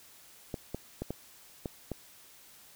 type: clicks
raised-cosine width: 2 ms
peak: -21 dBFS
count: 6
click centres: 0.542 / 0.746 / 1.02 / 1.106 / 1.658 / 1.917 s
effects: white hiss -56 dBFS RMS until 2.75 s